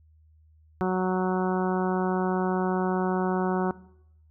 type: harmonic tone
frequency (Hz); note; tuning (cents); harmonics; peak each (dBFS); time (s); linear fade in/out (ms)
185; F#3; 0; 1 / 2 / 3 / 4 / 5 / 6 / 7 / 8; -26 / -27 / -36 / -32 / -35 / -37 / -38 / -40; 0.81-3.71; 0
effects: noise-tail reverb RT60 0.8 s tail -20 dB re dry + added 78 Hz sine -55 dBFS peak until 4.3 s